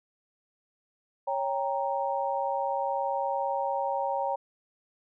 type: chord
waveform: sine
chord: G diminished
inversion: second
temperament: equal with one note detuned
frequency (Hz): 554.4 / 791.7 / 932.3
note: Db5 / G5 / Bb5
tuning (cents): 0 / +17 / 0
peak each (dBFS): -31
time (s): 1.27-4.36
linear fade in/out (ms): 10
effects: none